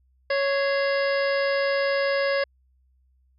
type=harmonic tone with a mistuned harmonic; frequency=554.4 Hz; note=C#5; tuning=in tune; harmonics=1 / 2 / 3 / 4 / 5 / 6 / 7 / 8 / 9; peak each=-22 / -33 / -29 / -32 / -38 / -43 / -45 / -40 / -37 dBFS; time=0.3-2.44 s; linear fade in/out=5 ms; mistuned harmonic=4; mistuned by=-120 cents; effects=added 64 Hz sine -60 dBFS peak until 3.38 s